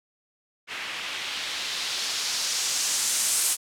blue noise with low-pass filter sweep, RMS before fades -28 dBFS, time 0.67-3.57 s, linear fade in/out 50 ms, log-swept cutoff 2300 to 9500 Hz, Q 1.4, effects none

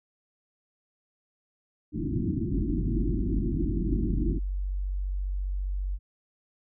white low-pass noise, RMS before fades -29 dBFS, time 1.92-4.4 s, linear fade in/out 50 ms, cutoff 350 Hz, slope 96 dB/octave
sine tone, 47.39 Hz, F#1, 42 cents sharp, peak -27 dBFS, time 2.49-5.99 s, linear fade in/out 50 ms
effects none

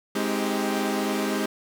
sawtooth chord, Ab major seventh, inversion none, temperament equal with one note detuned, 207.7 / 261.6 / 316 / 392 Hz, Ab3 / C4 / Eb4 / G4, 0 / 0 / +27 / 0 cents, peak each -24 / -26 / -27 / -26 dBFS, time 0.15-1.46 s, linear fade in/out 5 ms, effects none

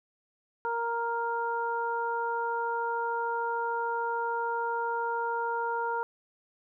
harmonic tone, 466.6 Hz, A#4, 2 cents sharp, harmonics 1 / 2 / 3, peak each -34 / -30 / -35 dBFS, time 0.65-6.03 s, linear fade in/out 0 ms, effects none

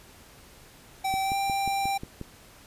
square tone with pitch glide, 772 to 788.7 Hz, G5 to G5, -27 to +10 cents, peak -26 dBFS, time 1.04-1.98 s, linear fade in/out 10 ms, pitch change +37 cents, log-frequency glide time 1.22-1.35 s
click train, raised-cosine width 3 ms, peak -23 dBFS, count 7, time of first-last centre 1.14-2.213 s, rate 5.59 Hz
effects pink hiss -52 dBFS RMS until 2.66 s + resampled to 32000 Hz

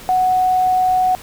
sine tone with quantisation, 740 Hz, F#5, in tune, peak -12 dBFS, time 0.09-1.15 s, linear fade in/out 0 ms, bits 7, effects pink hiss -37 dBFS RMS until 1.22 s

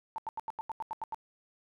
sine tone bursts, 891 Hz, A5, 22 cents sharp, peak -33 dBFS, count 10, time 0.16-1.145 s, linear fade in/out 0 ms, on 22 ms, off 85 ms, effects none

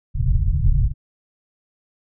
pink low-pass noise, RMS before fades -17 dBFS, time 0.14-0.94 s, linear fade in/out 50 ms, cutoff 140 Hz, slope 48 dB/octave, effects none

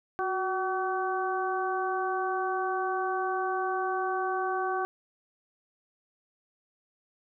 harmonic tone with a mistuned harmonic, 379.6 Hz, F#4, 44 cents sharp, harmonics 1 / 2 / 3 / 4, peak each -32 / -31 / -33 / -36 dBFS, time 0.19-4.85 s, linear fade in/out 0 ms, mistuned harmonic 1, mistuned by -48 cents, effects none

